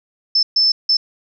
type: tone bursts at uneven times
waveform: sine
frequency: 5274 Hz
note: E8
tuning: in tune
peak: -11 dBFS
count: 3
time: 0.35-0.43 / 0.56-0.72 / 0.89-0.97 s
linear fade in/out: 5 ms
effects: none